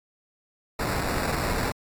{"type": "noise with sample-and-hold", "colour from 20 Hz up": "pink", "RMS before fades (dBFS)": -27, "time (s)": [0.79, 1.72], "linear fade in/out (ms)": 5, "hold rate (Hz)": 3150, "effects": ["AAC 64 kbps"]}